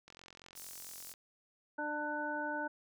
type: click train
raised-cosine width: 0.2 ms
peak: -36 dBFS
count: 48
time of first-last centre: 0.08-1.139 s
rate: 44.4 Hz
type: high-pass noise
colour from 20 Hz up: pink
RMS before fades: -49 dBFS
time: 0.55-1.14 s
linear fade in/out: 20 ms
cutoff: 5400 Hz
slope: 24 dB/octave
type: harmonic tone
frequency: 298.1 Hz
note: D4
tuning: 26 cents sharp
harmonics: 1 / 2 / 3 / 5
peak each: -42 / -42 / -40 / -39 dBFS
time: 1.78-2.68 s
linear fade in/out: 10 ms
effects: none